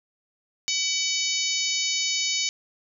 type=harmonic tone with a mistuned harmonic; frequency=749 Hz; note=F#5; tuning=21 cents sharp; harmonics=3 / 4 / 5 / 6 / 7 / 8 / 9; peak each=-31 / -31 / -31 / -31 / -31 / -31 / -31 dBFS; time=0.68-2.49 s; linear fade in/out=0 ms; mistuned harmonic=3; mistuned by=+26 cents; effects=none